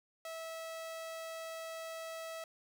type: tone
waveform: sawtooth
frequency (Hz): 651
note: E5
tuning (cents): -22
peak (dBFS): -38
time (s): 0.25-2.44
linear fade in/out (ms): 2
effects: none